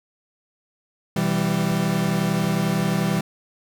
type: chord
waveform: 40% pulse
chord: E minor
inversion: second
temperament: equal with one note detuned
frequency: 125.92 / 164.81 / 196 Hz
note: B2 / E3 / G3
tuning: +34 / 0 / 0 cents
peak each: -28 / -22 / -22 dBFS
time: 1.16-3.21 s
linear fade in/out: 5 ms
type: click train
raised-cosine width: 3 ms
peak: -29 dBFS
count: 5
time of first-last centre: 1.72-3.169 s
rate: 2.76 Hz
effects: none